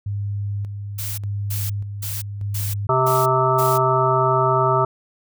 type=tone with tremolo; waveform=sine; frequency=101.4 Hz; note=G#2; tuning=41 cents flat; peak=-22 dBFS; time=0.06-2.87 s; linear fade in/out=5 ms; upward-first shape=square; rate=0.85 Hz; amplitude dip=45%
type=noise bursts; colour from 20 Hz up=blue; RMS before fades=-29 dBFS; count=6; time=0.98-3.78 s; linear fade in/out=10 ms; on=200 ms; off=320 ms
type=harmonic tone; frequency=130.2 Hz; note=C3; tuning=8 cents flat; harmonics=1 / 3 / 5 / 7 / 9 / 10; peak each=-22 / -22 / -22 / -22 / -22 / -22 dBFS; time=2.89-4.85 s; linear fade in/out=5 ms
effects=none